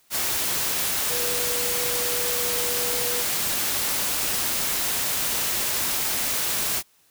sine tone in noise, 486 Hz, B4, 28 cents flat, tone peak -31 dBFS, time 1.08-3.25 s, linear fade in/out 50 ms, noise white, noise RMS -25 dBFS, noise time 0.1-6.83 s, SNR -9 dB, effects white hiss -61 dBFS RMS until 7.1 s

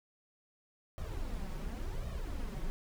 brown noise with flanger, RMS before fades -38 dBFS, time 0.98-2.7 s, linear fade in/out 0 ms, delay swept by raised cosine 1.6 to 5.4 ms, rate 0.91 Hz, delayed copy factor +0.65, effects none

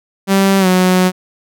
sawtooth tone with pitch glide, 194.7 to 183.77 Hz, G3 to F#3, -12 to -12 cents, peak -5 dBFS, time 0.27-1.12 s, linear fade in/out 50 ms, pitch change -100 cents, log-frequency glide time 0.59-0.67 s, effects none

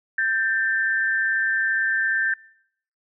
sine tone pair together, 1568 / 1785.6 Hz, G6 / A6, 0 / +25 cents, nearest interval major second, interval 225 cents, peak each -22 dBFS, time 0.18-2.34 s, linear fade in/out 5 ms, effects noise-tail reverb RT60 0.7 s tail -24 dB re dry

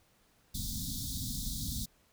pink band-stop noise, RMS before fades -37 dBFS, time 0.54-1.86 s, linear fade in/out 10 ms, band 270 to 3500 Hz, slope 96 dB/octave, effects pink hiss -68 dBFS RMS until 2.12 s

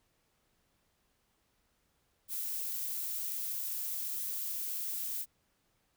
violet noise, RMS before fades -37 dBFS, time 2.28-5.26 s, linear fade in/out 50 ms, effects pink hiss -75 dBFS RMS until 5.96 s

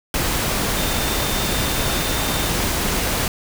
sine tone in noise, 3609 Hz, A7, 43 cents sharp, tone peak -31 dBFS, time 0.77-2.49 s, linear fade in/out 2 ms, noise pink, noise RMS -21 dBFS, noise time 0.14-3.28 s, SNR -13 dB, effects none

